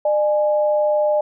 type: tone pair together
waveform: sine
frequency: 602.2 / 835 Hz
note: D5 / G#5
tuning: +43 / +9 cents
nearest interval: tritone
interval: 566 cents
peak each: -15 / -24 dBFS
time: 0.05-1.21 s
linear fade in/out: 5 ms
effects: none